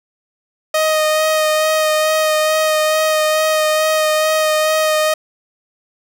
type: tone with vibrato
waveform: sawtooth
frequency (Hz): 622.3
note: D#5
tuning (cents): 0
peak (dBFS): -9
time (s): 0.74-5.14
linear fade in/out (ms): 5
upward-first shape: sine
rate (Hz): 2.3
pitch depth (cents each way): 15
effects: none